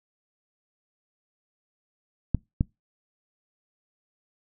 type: clicks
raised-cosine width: 5 ms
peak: -9 dBFS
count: 2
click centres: 2.347 / 2.609 s
effects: noise-tail reverb RT60 0.2 s tail -25 dB re dry